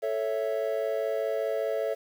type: chord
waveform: triangle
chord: A major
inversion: none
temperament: equal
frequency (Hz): 440 / 554.4 / 659.3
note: A4 / C#5 / E5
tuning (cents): 0 / 0 / 0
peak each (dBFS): -29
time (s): 0.02-1.95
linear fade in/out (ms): 20
effects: 9-bit